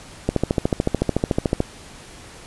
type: click train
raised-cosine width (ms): 2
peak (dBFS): -4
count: 19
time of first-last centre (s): 0.29-1.604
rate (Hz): 13.7
effects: pink hiss -42 dBFS RMS until 2.46 s + resampled to 24000 Hz